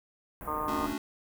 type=band-stop noise; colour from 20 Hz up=pink; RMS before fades=-42 dBFS; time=0.41-0.93 s; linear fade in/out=0 ms; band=1700 to 12000 Hz; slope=24 dB/octave
type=harmonic tone; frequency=152.6 Hz; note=D#3; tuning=33 cents flat; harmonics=2 / 3 / 4 / 5 / 6 / 7 / 8; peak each=-43 / -42 / -41 / -45 / -37 / -36 / -34 dBFS; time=0.47-0.87 s; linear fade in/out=10 ms
type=chord; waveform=square; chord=D major seventh; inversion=second; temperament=just; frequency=220.2 / 275.3 / 293.7 / 367.1 Hz; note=A3 / C#4 / D4 / F#4; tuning=+2 / -12 / 0 / -14 cents; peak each=-40 / -39 / -36 / -41 dBFS; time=0.68-0.98 s; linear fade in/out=2 ms
effects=none